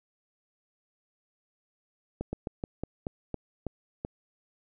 slowing click train, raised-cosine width 2 ms, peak -19 dBFS, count 9, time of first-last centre 2.21-4.049 s, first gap 120 ms, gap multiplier 1.18, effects none

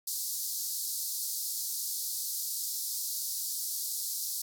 white band-pass noise, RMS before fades -35 dBFS, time 0.07-4.42 s, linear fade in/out 5 ms, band 4200 to 16000 Hz, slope 48 dB/octave, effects none

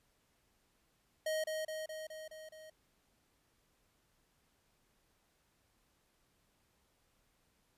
square tone with echo, 627 Hz, D#5, 13 cents sharp, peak -34 dBFS, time 1.26-1.44 s, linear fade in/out 5 ms, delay 210 ms, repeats 6, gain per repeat -3 dB, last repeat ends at 2.7 s, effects pink hiss -75 dBFS RMS until 7.77 s + resampled to 32000 Hz

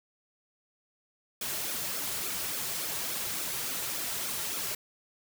white noise with flanger, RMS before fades -34 dBFS, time 1.41-4.75 s, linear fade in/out 5 ms, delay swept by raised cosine 1 to 4.1 ms, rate 3.5 Hz, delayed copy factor -0.6, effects none

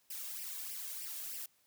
blue noise with flanger, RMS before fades -43 dBFS, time 0.1-1.46 s, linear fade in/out 5 ms, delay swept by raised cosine 0.37 to 1.87 ms, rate 3.2 Hz, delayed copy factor +0.85, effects white hiss -72 dBFS RMS until 1.66 s

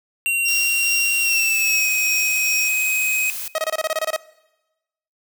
square tone with pitch glide, 2752 to 2524 Hz, F7 to D#7, -26 to +24 cents, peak -18 dBFS, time 0.26-3.3 s, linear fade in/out 0 ms, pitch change -150 cents, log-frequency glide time 1.21-1.87 s
square tone with tremolo, 5588 Hz, F8, in tune, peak -23 dBFS, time 0.45-2.69 s, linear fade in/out 10 ms, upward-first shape sine, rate 2.5 Hz, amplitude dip 60%
blue noise, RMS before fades -29 dBFS, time 0.48-3.48 s, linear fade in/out 2 ms
sawtooth tone bursts, 633 Hz, D#5, 30 cents sharp, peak -15 dBFS, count 11, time 3.55-4.163 s, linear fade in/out 2 ms, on 33 ms, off 25 ms
effects noise-tail reverb RT60 1.0 s tail -20 dB re dry

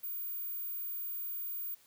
sine tone, 15340 Hz, A#9, 48 cents sharp, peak -35 dBFS, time 0.03-1.75 s, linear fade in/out 10 ms, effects tanh soft clip ceiling -31 dBFS + white hiss -64 dBFS RMS until 1.86 s

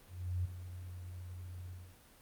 sine tone with ADSR envelope, 90 Hz, F#2, 47 cents flat, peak -31 dBFS, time 0.07-1.96 s, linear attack 380 ms, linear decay 9 ms, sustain -12 dB, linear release 240 ms, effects pink hiss -61 dBFS RMS until 2.21 s + Opus 32 kbps

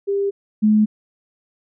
sine tone pair in turn, 398.6 / 213.5 Hz, G4 / G#3, +29 / +48 cents, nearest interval major seventh, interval 1081 cents, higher first, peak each -17 / -11 dBFS, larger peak second, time 0.07-0.31 / 0.62-0.86 s, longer neither, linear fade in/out 20 ms, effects none

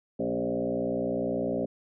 sine tone with frequency modulation, 398.4 Hz, G4, 28 cents sharp, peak -26 dBFS, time 0.19-1.66 s, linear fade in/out 10 ms, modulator 59.8 Hz, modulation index 3.7, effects none

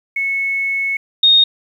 sine tone pair in turn, 2200 / 3707 Hz, C#7 / A#7, -14 / -10 cents, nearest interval major sixth, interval 904 cents, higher second, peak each -16 / -7 dBFS, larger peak second, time 0.16-0.97 / 1.23-1.44 s, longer first, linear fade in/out 5 ms, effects 8-bit

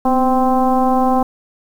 sine tone with frequency modulation, 516 Hz, C5, 24 cents flat, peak -11 dBFS, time 0.05-1.23 s, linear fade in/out 5 ms, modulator 263 Hz, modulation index 1.8, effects 7-bit

